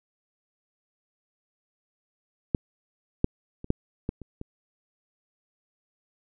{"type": "clicks", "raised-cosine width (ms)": 3, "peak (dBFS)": [-9, -7, -25, -9, -15, -27, -23], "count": 7, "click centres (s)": [2.548, 3.244, 3.644, 3.704, 4.091, 4.217, 4.414], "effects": []}